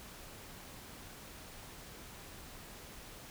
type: silence
effects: pink hiss -51 dBFS RMS until 3.3 s